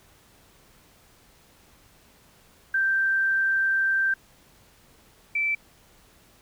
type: tone pair in turn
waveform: sine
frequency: 1568 / 2326 Hz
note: G6 / D7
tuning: 0 / -17 cents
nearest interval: perfect fifth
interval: 683 cents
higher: second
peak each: -20 / -22 dBFS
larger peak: first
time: 2.74-4.14 / 5.35-5.55 s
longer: first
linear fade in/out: 5 ms
effects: pink hiss -57 dBFS RMS until 6.41 s